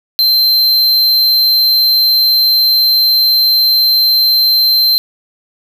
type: tone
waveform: square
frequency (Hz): 4118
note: C8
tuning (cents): -28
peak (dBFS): -8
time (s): 0.19-4.98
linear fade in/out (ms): 0
effects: none